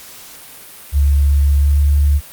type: tone with pitch glide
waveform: sine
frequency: 71 to 72.03 Hz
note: C#2 to D2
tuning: +42 to -33 cents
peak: -9 dBFS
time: 0.92-2.21 s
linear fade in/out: 50 ms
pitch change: +25 cents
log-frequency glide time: 1.57-1.73 s
effects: white hiss -37 dBFS RMS until 2.32 s + Opus 48 kbps